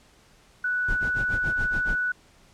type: tone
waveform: sine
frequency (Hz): 1480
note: F#6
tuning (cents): 0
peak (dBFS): -23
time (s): 0.64-2.12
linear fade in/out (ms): 5
type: noise with tremolo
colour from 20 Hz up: brown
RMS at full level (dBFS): -29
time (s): 0.88-1.97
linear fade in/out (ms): 5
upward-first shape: sine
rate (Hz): 7.1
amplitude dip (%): 100
effects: pink hiss -57 dBFS RMS until 2.53 s + low-pass 9000 Hz 12 dB/octave